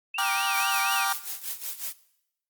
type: tone with vibrato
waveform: sine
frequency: 2586 Hz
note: E7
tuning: 34 cents flat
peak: -30 dBFS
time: 0.14-1.05 s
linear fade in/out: 5 ms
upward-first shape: triangle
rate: 4.1 Hz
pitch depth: 220 cents each way
type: chord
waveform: sawtooth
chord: G minor seventh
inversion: none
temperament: just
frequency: 784 / 940.8 / 1176 / 1411.2 Hz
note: G5 / Bb5 / D6 / F6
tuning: 0 / +16 / +2 / +18 cents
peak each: -25 / -28 / -25 / -26 dBFS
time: 0.18-1.13 s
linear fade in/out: 5 ms
type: noise with tremolo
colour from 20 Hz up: blue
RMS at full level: -32 dBFS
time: 0.54-1.93 s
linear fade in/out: 10 ms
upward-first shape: sine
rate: 5.5 Hz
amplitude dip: 80%
effects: noise-tail reverb RT60 0.8 s tail -19 dB re dry + Opus 24 kbps